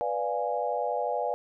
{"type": "chord", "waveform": "sine", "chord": "B diminished seventh", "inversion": "none", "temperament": "equal", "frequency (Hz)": [493.9, 587.3, 698.5, 830.6], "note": ["B4", "D5", "F5", "Ab5"], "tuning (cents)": [0, 0, 0, 0], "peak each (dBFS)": -32, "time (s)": [0.01, 1.34], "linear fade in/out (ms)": 0, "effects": []}